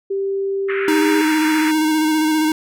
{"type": "tone with pitch glide", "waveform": "sine", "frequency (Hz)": [392, 403.5], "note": ["G4", "G#4"], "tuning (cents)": [0, -50], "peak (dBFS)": -18, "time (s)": [0.1, 1.22], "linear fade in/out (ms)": 10, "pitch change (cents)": 50, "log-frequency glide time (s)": [0.85, 1.11]}
{"type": "band-pass noise", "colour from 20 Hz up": "pink", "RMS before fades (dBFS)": -26, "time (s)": [0.68, 1.72], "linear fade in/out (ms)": 20, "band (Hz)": [1300, 2500], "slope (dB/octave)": 48}
{"type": "tone with vibrato", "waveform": "square", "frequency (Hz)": 311.1, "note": "D#4", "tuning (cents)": 0, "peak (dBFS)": -15, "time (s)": [0.88, 2.52], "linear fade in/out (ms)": 2, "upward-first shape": "square", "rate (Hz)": 15, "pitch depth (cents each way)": 20}
{"effects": []}